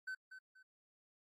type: tone with echo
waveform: triangle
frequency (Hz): 1524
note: G6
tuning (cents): -49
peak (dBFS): -39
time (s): 0.07-0.15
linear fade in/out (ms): 10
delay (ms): 240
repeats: 2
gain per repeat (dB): -10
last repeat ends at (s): 0.63
effects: AAC 48 kbps